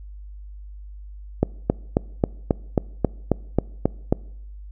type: click train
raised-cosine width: 2 ms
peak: -3 dBFS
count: 11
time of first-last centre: 1.43-4.125 s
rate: 3.71 Hz
effects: noise-tail reverb RT60 0.8 s tail -24 dB re dry + added 50 Hz sine -36 dBFS peak until 4.71 s